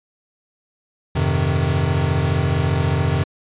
square chord, F minor seventh, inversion none, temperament equal with one note detuned, 87.31 / 101.87 / 130.81 / 155.56 Hz, F2 / Ab2 / C3 / Eb3, 0 / -33 / 0 / 0 cents, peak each -22 / -26 / -22 / -23 dBFS, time 1.15-3.24 s, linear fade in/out 10 ms, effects resampled to 8000 Hz

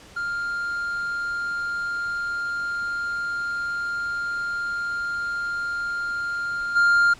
triangle tone with level steps, 1400 Hz, F6, 4 cents sharp, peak -23 / -13 dBFS, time 0.16-7.14 s, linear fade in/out 10 ms, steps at 6.75 s, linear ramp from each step 20 ms, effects pink hiss -47 dBFS RMS until 7.19 s + low-pass 8000 Hz 12 dB/octave

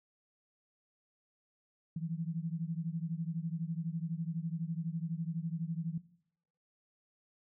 sine beating tone pair, 160.8 / 172.8 Hz, E3 / F3, -43 / -18 cents, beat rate 12 Hz, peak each -37 / -39 dBFS, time 1.96-5.98 s, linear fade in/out 5 ms, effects noise-tail reverb RT60 0.7 s tail -18 dB re dry

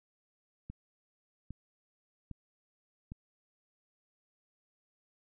click train, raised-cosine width 5 ms, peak -30 dBFS, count 4, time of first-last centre 0.7-3.119 s, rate 1.24 Hz, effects none

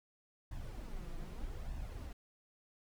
brown noise with flanger, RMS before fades -43 dBFS, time 0.51-2.13 s, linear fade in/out 5 ms, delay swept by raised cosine 1.1 to 6 ms, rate 0.81 Hz, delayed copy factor +0.6, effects none

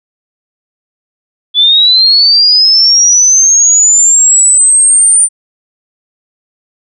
sine linear sweep, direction up, 3425 to 9170 Hz, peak -3 dBFS, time 1.54-5.29 s, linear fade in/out 50 ms, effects none

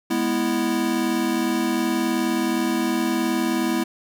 square chord, E major, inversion first, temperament equal, 207.7 / 246.9 / 329.6 Hz, G#3 / B3 / E4, 0 / 0 / 0 cents, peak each -28 / -25 / -24 dBFS, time 0.1-3.84 s, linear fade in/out 10 ms, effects none

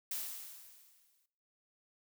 blue noise with exponential decay, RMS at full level -37 dBFS, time 0.11-1.26 s, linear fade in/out 5 ms, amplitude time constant 250 ms, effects noise-tail reverb RT60 0.6 s tail -18 dB re dry

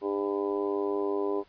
harmonic tone, 100.3 Hz, G2, 40 cents sharp, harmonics 3 / 4 / 5 / 6 / 7 / 8 / 9 / 10, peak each -34 / -28 / -40 / -39 / -45 / -44 / -46 / -39 dBFS, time 0.01-1.44 s, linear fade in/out 50 ms, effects pink hiss -61 dBFS RMS until 1.48 s + resampled to 11025 Hz

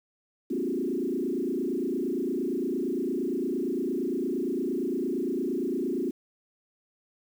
sine tone with frequency modulation, 311.1 Hz, D#4, in tune, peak -26 dBFS, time 0.5-6.11 s, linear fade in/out 10 ms, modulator 28.7 Hz, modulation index 2.8, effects 9-bit

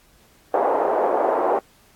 white band-pass noise, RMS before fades -20 dBFS, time 0.54-1.59 s, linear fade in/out 2 ms, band 390 to 840 Hz, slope 24 dB/octave, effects pink hiss -56 dBFS RMS until 1.95 s + AAC 64 kbps

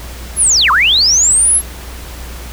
sine linear two-way sweep, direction down then up, 11390 to 974 to 11390 Hz, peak -7 dBFS, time 0.36-1.62 s, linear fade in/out 50 ms, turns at 0.71 s, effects added 60 Hz sine -27 dBFS peak until 2.52 s + pink hiss -32 dBFS RMS until 2.52 s

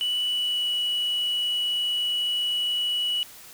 sine tone with pitch glide, 2960 to 2938 Hz, F#7 to F#7, 0 to -13 cents, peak -21 dBFS, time 0.01-3.23 s, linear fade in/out 0 ms, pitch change -13 cents, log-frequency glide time 0.29-0.73 s, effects tanh soft clip ceiling -21 dBFS + white hiss -46 dBFS RMS until 3.53 s

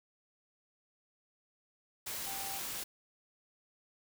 sine tone in noise, 784 Hz, G5, in tune, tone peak -45 dBFS, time 2.26-2.59 s, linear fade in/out 10 ms, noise white, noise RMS -40 dBFS, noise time 2.06-2.84 s, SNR -8 dB, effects none

